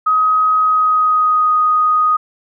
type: tone with pitch glide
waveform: sine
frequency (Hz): 1263 to 1244.9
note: D#6 to D#6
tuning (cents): +26 to +1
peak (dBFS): -10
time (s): 0.06-2.17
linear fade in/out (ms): 10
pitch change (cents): -25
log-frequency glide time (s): 0.58-1.53
effects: none